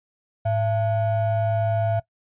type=ring-modulated tone; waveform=triangle; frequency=391.4 Hz; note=G4; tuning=3 cents flat; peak=-15 dBFS; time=0.45-2 s; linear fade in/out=10 ms; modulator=285 Hz; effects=noise-tail reverb RT60 0.1 s tail -19 dB re dry + resampled to 8000 Hz